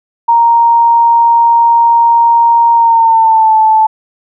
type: tone with pitch glide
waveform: sine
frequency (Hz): 932.3 to 874.9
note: A#5 to A5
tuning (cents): 0 to -10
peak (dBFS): -4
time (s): 0.28-3.87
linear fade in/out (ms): 10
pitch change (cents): -110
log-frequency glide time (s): 2.74-3.54
effects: none